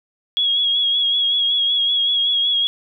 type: tone with vibrato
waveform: sine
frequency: 3320 Hz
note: G#7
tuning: 1 cent flat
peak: -15 dBFS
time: 0.37-2.67 s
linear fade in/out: 0 ms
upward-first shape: sine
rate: 5.3 Hz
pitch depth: 33 cents each way
effects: none